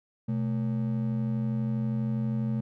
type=ring-modulated tone; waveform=triangle; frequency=172 Hz; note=F3; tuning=26 cents flat; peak=-21 dBFS; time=0.28-2.61 s; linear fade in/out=10 ms; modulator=46.2 Hz; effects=none